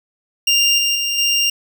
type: tone with level steps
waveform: 25% pulse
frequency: 2794 Hz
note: F7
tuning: in tune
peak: -8 / -11 / -14 / -10 dBFS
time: 0.47-1.5 s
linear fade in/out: 5 ms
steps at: 0.78 / 0.95 / 1.18 s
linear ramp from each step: 5 ms
effects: none